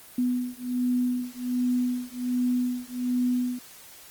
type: beating tone pair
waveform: sine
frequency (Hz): 247.4 / 248.7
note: B3 / B3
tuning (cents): +3 / +12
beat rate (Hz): 1.3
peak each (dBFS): -27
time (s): 0.18-3.59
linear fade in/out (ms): 5
effects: white hiss -48 dBFS RMS until 4.1 s + Opus 24 kbps